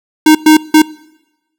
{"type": "tone bursts at uneven times", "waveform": "square", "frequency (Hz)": 310.1, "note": "D#4", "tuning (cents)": -6, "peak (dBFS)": -3, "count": 3, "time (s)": [[0.26, 0.35], [0.46, 0.57], [0.74, 0.82]], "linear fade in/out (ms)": 5, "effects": ["noise-tail reverb RT60 1.0 s tail -22 dB re dry"]}